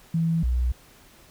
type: tone pair in turn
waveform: sine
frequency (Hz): 164.7 / 61.56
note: E3 / B1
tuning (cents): -1 / -5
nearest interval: octave + perfect fourth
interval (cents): 1704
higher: first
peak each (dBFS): -20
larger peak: neither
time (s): 0.14-0.43 / 0.43-0.72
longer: neither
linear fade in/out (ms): 5
effects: pink hiss -53 dBFS RMS until 1.3 s